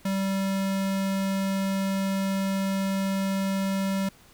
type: tone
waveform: square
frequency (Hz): 194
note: G3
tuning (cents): -18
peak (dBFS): -25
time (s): 0.05-4.09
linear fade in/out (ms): 5
effects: pink hiss -55 dBFS RMS until 4.33 s